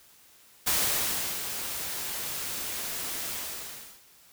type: noise with ADSR envelope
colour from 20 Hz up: white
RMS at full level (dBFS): -25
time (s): 0.66-4.02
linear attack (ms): 16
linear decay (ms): 700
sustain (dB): -9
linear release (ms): 700
effects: white hiss -57 dBFS RMS until 4.32 s